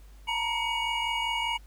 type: tone cluster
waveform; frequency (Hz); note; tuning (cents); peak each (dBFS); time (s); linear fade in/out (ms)
triangle; 910 / 955 / 2249 / 2880; A#5 / A#5 / C#7 / F#7; -42 / +42 / +24 / -47; -31; 0.27-1.58; 20
effects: added 50 Hz sine -47 dBFS peak until 1.66 s + pink hiss -61 dBFS RMS until 1.66 s